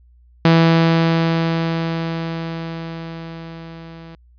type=tone with level ramp; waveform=sawtooth; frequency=164.81 Hz; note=E3; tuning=in tune; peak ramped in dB=-5 to -32 dBFS; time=0.45-4.15 s; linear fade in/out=2 ms; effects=added 60 Hz sine -47 dBFS peak until 4.38 s + resampled to 11025 Hz